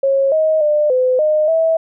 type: tone with pitch steps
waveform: sine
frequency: 545 / 629 / 599 / 509 / 613 / 650 Hz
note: C#5 / D#5 / D5 / C5 / D#5 / E5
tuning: -29 / +19 / +34 / -48 / -26 / -24 cents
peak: -11 dBFS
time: 0.03-1.77 s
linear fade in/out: 5 ms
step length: 290 ms
effects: none